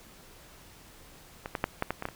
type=clicks; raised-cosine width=0.5 ms; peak=-20 / -15 / -10 / -12 / -14 / -19 / -16 / -24 dBFS; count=8; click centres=1.459 / 1.552 / 1.641 / 1.824 / 1.906 / 2.024 / 2.054 / 2.087 s; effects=pink hiss -53 dBFS RMS until 2.15 s